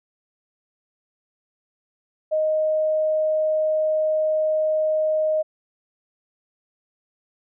sine tone, 622.3 Hz, D#5, in tune, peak -18 dBFS, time 2.31-5.43 s, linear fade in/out 20 ms, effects none

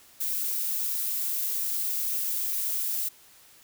violet noise, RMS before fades -29 dBFS, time 0.2-3.09 s, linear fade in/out 10 ms, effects white hiss -55 dBFS RMS until 3.63 s

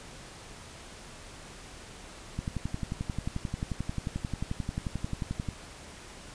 click train, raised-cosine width 5 ms, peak -19 dBFS, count 36, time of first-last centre 2.39-5.487 s, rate 11.3 Hz, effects pink hiss -47 dBFS RMS until 6.34 s + resampled to 22050 Hz

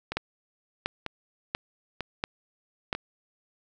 two click trains, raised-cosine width 0.3 ms, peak -16 / -11 dBFS, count 4 / 5, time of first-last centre 0.12-2.95 / 0.17-2.929 s, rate 1.06 / 1.45 Hz, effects none

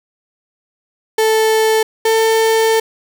35% pulse tone pair in turn, 440 / 446.4 Hz, A4 / A4, 0 / +25 cents, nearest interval unison, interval 25 cents, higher second, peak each -9 dBFS, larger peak neither, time 1.18-1.83 / 2.05-2.8 s, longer second, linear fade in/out 5 ms, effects none

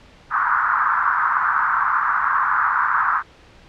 white band-pass noise, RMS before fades -19 dBFS, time 0.3-3.23 s, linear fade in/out 50 ms, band 990 to 1500 Hz, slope 48 dB/octave, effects pink hiss -48 dBFS RMS until 3.68 s + low-pass 4000 Hz 12 dB/octave

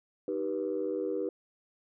sine chord, Eb augmented, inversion none, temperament just, 311.1 / 388.9 / 486.1 Hz, Eb4 / G4 / B4, 0 / -14 / -28 cents, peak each -35 / -33 / -33 dBFS, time 0.28-1.29 s, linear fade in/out 2 ms, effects tanh soft clip ceiling -22 dBFS

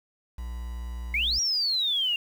triangle tone, 59.7 Hz, A#1, 42 cents sharp, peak -30 dBFS, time 0.38-1.39 s, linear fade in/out 5 ms
sine exponential two-way sweep, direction up then down, 2100 to 5750 to 2762 Hz, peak -23 dBFS, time 1.14-2.16 s, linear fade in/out 2 ms, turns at 1.4 s
effects 8-bit

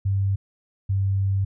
sine tone pair in turn, 98 / 97.53 Hz, G2 / G2, 0 / -8 cents, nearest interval unison, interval 8 cents, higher first, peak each -19 dBFS, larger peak neither, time 0.05-0.36 / 0.89-1.45 s, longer second, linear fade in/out 10 ms, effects none

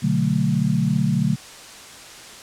sine chord, B minor seventh, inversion none, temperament equal, 123.47 / 146.83 / 185 / 220 Hz, B2 / D3 / F#3 / A3, 0 / 0 / 0 / 0 cents, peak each -25 / -21 / -22 / -23 dBFS, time 0.02-1.36 s, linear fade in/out 20 ms, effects white hiss -40 dBFS RMS until 2.42 s + low-pass 8000 Hz 12 dB/octave

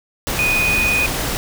sine tone in noise, 2482 Hz, D#7, 5 cents flat, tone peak -15 dBFS, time 0.39-1.06 s, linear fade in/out 0 ms, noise pink, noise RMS -22 dBFS, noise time 0.27-1.37 s, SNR +4 dB, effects none

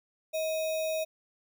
sine tone with sample-and-hold, 634 Hz, D#5, 32 cents sharp, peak -28 dBFS, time 0.33-1.05 s, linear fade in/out 20 ms, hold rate 3150 Hz, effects none

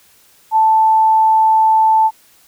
sine tone, 880 Hz, A5, in tune, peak -8 dBFS, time 0.51-2.11 s, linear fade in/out 50 ms, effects white hiss -50 dBFS RMS until 2.47 s

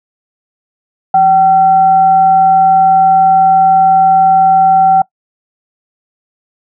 sine tone with frequency modulation, 767 Hz, G5, 38 cents flat, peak -4 dBFS, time 1.14-5.02 s, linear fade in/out 5 ms, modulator 596 Hz, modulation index 0.21, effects noise-tail reverb RT60 0.1 s tail -22 dB re dry

